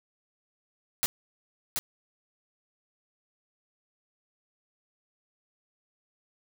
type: noise with echo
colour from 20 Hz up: white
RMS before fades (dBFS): -26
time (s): 1.03-1.06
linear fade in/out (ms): 0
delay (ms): 730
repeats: 1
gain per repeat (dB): -4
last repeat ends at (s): 1.79
effects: none